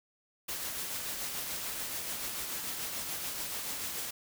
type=noise with tremolo; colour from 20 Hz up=white; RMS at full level=-36 dBFS; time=0.48-4.11 s; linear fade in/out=10 ms; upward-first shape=triangle; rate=6.9 Hz; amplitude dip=35%; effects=none